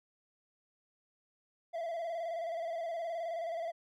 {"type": "tone with vibrato", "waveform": "triangle", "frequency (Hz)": 670, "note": "E5", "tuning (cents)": 28, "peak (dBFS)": -33, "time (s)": [1.73, 3.72], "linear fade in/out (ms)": 20, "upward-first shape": "square", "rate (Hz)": 19, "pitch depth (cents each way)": 46, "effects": []}